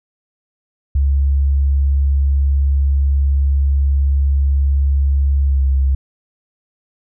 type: tone with pitch glide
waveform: sine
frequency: 69.3 to 67.29 Hz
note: C#2 to C2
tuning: 0 to +49 cents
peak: -11 dBFS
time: 0.95-5.95 s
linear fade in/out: 5 ms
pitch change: -51 cents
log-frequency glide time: 5.45-5.62 s
effects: none